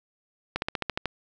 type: slowing click train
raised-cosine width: 0.3 ms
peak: -11 dBFS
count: 8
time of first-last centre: 0.56-1.057 s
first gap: 61 ms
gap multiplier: 1.05
effects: none